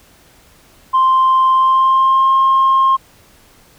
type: tone with pitch glide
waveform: sine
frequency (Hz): 1046.5 to 1066.6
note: C6 to C6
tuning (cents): 0 to +33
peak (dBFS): -7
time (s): 0.93-2.97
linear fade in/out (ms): 20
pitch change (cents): +33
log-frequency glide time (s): 1.53-2.33
effects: tanh soft clip ceiling -6 dBFS + pink hiss -48 dBFS RMS until 3.78 s